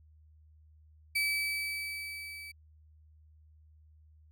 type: tone with level ramp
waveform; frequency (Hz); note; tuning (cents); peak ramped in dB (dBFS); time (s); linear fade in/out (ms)
35% pulse; 2300; D7; -37; -25 to -42; 1.15-2.52; 10
effects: added 77 Hz sine -57 dBFS peak until 4.31 s